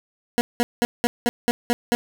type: tone bursts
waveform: 20% pulse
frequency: 239.1 Hz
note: A#3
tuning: 44 cents sharp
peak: -12 dBFS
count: 8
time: 0.38-1.95 s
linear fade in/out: 0 ms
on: 30 ms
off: 190 ms
effects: none